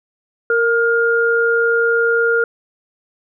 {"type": "tone pair together", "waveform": "sine", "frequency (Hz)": [462.7, 1414], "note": ["A#4", "F6"], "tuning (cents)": [-13, 21], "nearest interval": "octave + perfect fifth", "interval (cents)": 1934, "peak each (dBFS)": -15, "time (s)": [0.5, 2.44], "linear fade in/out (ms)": 2, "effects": []}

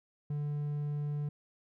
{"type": "tone", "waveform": "triangle", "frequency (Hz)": 146.83, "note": "D3", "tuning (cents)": 0, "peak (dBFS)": -30, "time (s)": [0.3, 1.29], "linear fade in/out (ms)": 5, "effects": []}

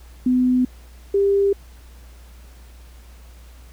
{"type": "tone pair in turn", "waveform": "sine", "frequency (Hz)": [252.1, 397.8], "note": ["B3", "G4"], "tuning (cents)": [36, 25], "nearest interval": "minor sixth", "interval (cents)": 789, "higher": "second", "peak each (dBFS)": -14, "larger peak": "neither", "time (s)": [[0.26, 0.65], [1.14, 1.53]], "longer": "neither", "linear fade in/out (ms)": 5, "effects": ["added 60 Hz sine -41 dBFS peak until 3.72 s", "pink hiss -52 dBFS RMS until 3.72 s"]}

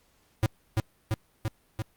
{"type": "tone with echo", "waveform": "square", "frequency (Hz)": 109.5, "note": "A2", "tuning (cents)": -8, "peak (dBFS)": -21, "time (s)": [0.43, 0.46], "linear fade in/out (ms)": 0, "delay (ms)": 340, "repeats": 4, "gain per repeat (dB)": -2, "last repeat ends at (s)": 1.82, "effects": ["pink hiss -66 dBFS RMS until 1.96 s", "Opus 48 kbps"]}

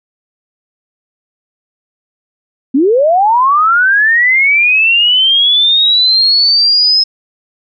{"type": "linear sweep", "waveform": "sine", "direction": "up", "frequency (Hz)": [246.9, 5160], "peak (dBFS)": -6, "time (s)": [2.74, 7.04], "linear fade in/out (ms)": 10, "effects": []}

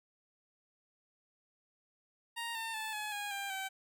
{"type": "tone with pitch steps", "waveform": "15% pulse", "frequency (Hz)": [932.3, 903.1, 874.9, 847.5, 821, 795.4, 770.5], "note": ["A#5", "A5", "A5", "G#5", "G#5", "G5", "G5"], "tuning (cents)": [0, 45, -10, 35, -20, 25, -30], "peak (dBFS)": -31, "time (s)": [2.36, 3.69], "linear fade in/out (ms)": 20, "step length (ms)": 190, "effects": []}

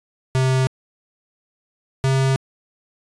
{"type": "tone pair in turn", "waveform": "square", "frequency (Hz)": [130.81, 133.71], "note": ["C3", "C3"], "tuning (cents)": [0, 38], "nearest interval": "unison", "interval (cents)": 38, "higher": "second", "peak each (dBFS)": -16, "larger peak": "neither", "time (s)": [[0.35, 0.67], [2.04, 2.36]], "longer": "neither", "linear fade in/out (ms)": 0, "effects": ["resampled to 22050 Hz"]}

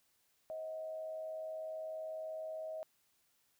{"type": "tone with frequency modulation", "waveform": "sine", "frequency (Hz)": 634, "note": "D#5", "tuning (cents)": 32, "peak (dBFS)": -40, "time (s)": [0.5, 2.83], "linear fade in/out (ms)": 0, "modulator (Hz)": 100, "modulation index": 0.33, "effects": ["white hiss -75 dBFS RMS until 3.59 s"]}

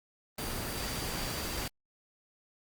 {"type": "tone in noise", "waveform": "sine", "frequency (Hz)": 4699, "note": "D8", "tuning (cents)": 0, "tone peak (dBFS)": -45, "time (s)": [0.38, 1.68], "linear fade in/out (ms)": 5, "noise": "pink", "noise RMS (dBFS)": -36, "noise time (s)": [0.38, 1.68], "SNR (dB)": -12, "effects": ["Opus 24 kbps"]}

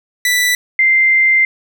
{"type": "tone pair in turn", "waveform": ["sawtooth", "sine"], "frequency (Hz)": [1975.5, 2088], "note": ["B6", "C7"], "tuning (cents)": [0, -4], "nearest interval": "minor second", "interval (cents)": 96, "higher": "second", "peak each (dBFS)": -8, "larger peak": "neither", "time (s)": [[0.25, 0.55], [0.79, 1.45]], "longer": "second", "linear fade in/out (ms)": 2, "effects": []}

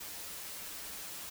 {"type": "noise with comb filter", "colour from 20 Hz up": "white", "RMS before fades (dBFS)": -44, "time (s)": [0, 1.3], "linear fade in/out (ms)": 10, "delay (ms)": 8, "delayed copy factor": -0.65, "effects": []}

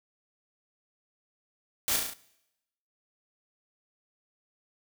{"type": "noise with echo", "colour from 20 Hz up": "white", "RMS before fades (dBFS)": -28, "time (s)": [1.88, 1.96], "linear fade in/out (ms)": 0, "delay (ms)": 35, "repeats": 5, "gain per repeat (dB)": -3, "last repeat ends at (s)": 2.135, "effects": ["noise-tail reverb RT60 0.9 s tail -21 dB re dry"]}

